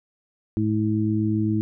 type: harmonic tone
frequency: 107.6 Hz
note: A2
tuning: 38 cents flat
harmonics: 1 / 2 / 3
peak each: -24 / -24 / -24 dBFS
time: 0.57-1.61 s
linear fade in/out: 0 ms
effects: none